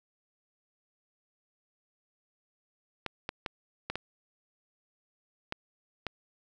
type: clicks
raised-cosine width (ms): 0.3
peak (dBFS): -17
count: 7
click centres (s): 3.063 / 3.291 / 3.462 / 3.9 / 3.956 / 5.524 / 6.067
effects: none